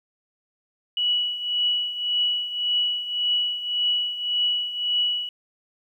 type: tone with tremolo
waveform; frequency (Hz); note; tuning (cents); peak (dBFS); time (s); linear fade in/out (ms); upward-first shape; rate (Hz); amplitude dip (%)
sine; 2937; F#7; -13; -18; 0.97-5.29; 2; triangle; 1.8; 75
effects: 10-bit